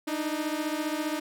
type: beating tone pair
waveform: sawtooth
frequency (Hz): 300 / 315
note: D4 / D#4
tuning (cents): +37 / +21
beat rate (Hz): 15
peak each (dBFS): -27 / -28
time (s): 0.07-1.2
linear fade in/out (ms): 10
effects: none